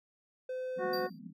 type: tone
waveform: triangle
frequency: 512 Hz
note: C5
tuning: 38 cents flat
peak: -33 dBFS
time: 0.49-1.07 s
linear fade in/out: 5 ms
type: band-pass noise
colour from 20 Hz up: white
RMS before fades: -47 dBFS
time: 0.76-1.33 s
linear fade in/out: 20 ms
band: 160 to 260 Hz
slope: 96 dB/octave
type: harmonic tone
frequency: 367.3 Hz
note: F#4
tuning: 13 cents flat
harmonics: 1 / 2 / 3 / 4 / 5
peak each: -35 / -38 / -41 / -43 / -44 dBFS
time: 0.78-1.1 s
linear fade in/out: 50 ms
type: tone with exponential decay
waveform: square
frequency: 4699 Hz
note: D8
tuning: in tune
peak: -36 dBFS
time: 0.93-1.19 s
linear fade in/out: 5 ms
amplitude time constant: 56 ms
effects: none